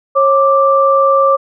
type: tone pair together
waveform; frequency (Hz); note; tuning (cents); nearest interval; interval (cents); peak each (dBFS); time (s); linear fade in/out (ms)
sine; 545.5 / 1174.7; C#5 / D6; -28 / 0; octave + minor second; 1328; -10; 0.15-1.37; 20
effects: none